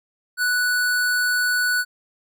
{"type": "tone", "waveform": "square", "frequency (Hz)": 1480, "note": "F#6", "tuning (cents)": 0, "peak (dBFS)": -19, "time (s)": [0.37, 1.85], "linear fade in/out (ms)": 50, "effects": []}